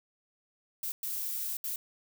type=noise bursts at uneven times; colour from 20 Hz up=violet; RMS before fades=-35 dBFS; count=3; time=0.83-0.92 / 1.03-1.57 / 1.64-1.76 s; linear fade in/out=2 ms; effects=none